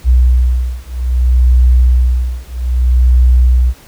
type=beating tone pair; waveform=sine; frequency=61.74 / 62.36 Hz; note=B1 / B1; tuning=0 / +17 cents; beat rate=0.62 Hz; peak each=-10 dBFS; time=0.04-3.74 s; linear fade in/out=50 ms; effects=pink hiss -41 dBFS RMS until 3.87 s